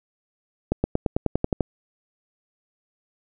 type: accelerating click train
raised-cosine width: 2 ms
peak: -7 dBFS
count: 10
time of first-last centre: 0.72-1.607 s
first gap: 120 ms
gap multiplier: 0.95
effects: none